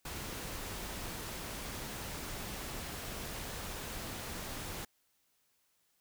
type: noise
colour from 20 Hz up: pink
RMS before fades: -42 dBFS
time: 0.05-4.85 s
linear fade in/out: 5 ms
effects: white hiss -75 dBFS RMS until 6 s